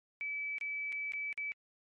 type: tone with dropouts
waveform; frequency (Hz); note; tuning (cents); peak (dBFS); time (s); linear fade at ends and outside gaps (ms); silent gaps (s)
sine; 2300; D7; -37; -35; 0.21-1.52; 0; 0.583-0.611 / 0.922-0.926 / 1.121-1.135 / 1.328-1.377
effects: MP3 48 kbps